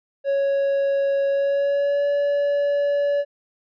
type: tone with pitch glide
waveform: triangle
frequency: 554.4 to 572 Hz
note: C#5 to D5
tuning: 0 to -46 cents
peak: -16 dBFS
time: 0.24-3.25 s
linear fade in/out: 50 ms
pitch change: +54 cents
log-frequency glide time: 1.29-2.07 s
effects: resampled to 11025 Hz